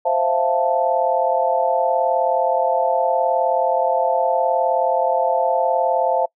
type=chord; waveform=sine; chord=F major seventh; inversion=second; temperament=equal; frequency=523.3 / 659.3 / 698.5 / 880 Hz; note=C5 / E5 / F5 / A5; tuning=0 / 0 / 0 / 0 cents; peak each=-21 dBFS; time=0.05-6.26 s; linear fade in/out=10 ms; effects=noise-tail reverb RT60 0.1 s tail -25 dB re dry